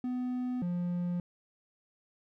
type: tone pair in turn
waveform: triangle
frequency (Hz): 250 / 176.06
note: B3 / F3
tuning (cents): +21 / +14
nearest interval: tritone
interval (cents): 607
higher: first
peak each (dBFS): -29 / -28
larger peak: second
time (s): 0.04-0.62 / 0.62-1.2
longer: neither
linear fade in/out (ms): 2
effects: none